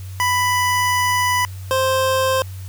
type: tone pair in turn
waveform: 25% pulse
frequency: 991 / 525 Hz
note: B5 / C5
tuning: +6 / +6 cents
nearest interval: major seventh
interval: 1100 cents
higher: first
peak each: -12 dBFS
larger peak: neither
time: 0.2-1.45 / 1.71-2.42 s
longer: first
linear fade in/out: 0 ms
effects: added 94 Hz sine -29 dBFS peak until 2.68 s + white hiss -45 dBFS RMS until 2.68 s